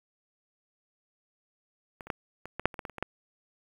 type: clicks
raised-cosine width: 0.5 ms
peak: -26 / -30 / -14 / -25 / -19 / -6 / -28 / -20 / -21 / -30 / -24 / -14 dBFS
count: 12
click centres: 2.008 / 2.07 / 2.102 / 2.456 / 2.596 / 2.656 / 2.742 / 2.792 / 2.852 / 2.897 / 2.983 / 3.026 s
effects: 8-bit